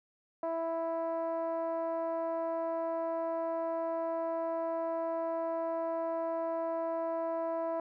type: tone with low-pass filter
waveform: 10% pulse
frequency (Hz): 329.6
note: E4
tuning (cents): 0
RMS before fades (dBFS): -34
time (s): 0.43-7.8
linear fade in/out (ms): 2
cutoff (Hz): 770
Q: 4.9
effects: none